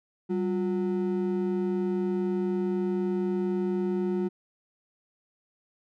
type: ring-modulated tone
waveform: triangle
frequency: 275.6 Hz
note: C#4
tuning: 10 cents flat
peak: -20 dBFS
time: 0.29-4.29 s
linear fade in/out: 20 ms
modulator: 82 Hz
effects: none